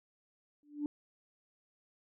sine tone with exponential growth, 293.7 Hz, D4, in tune, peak -28 dBFS, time 0.63-0.86 s, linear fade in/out 1 ms, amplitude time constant 49 ms, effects tanh soft clip ceiling -27 dBFS

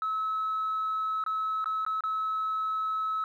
sine tone with dropouts, 1294 Hz, E6, 32 cents flat, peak -26 dBFS, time 0.02-3.24 s, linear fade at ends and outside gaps 1 ms, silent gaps 1.239-1.263 / 1.643-1.658 / 1.85-1.864 / 2.007-2.037 s, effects tanh soft clip ceiling -24 dBFS + 11-bit

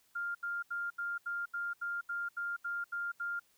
sine tone bursts, 1400 Hz, F6, 4 cents sharp, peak -34 dBFS, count 12, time 0.15-3.397 s, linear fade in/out 10 ms, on 200 ms, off 77 ms, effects white hiss -70 dBFS RMS until 3.57 s

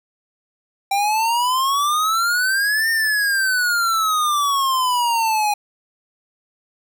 square exponential two-way sweep, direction up then down, 784 to 1829 to 822 Hz, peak -17 dBFS, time 0.91-5.54 s, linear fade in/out 5 ms, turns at 2.9 s, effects none

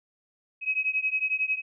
sine beating tone pair, 2541 / 2552 Hz, D#7 / D#7, +36 / +43 cents, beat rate 11 Hz, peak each -27 / -28 dBFS, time 0.61-1.62 s, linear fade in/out 50 ms, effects none

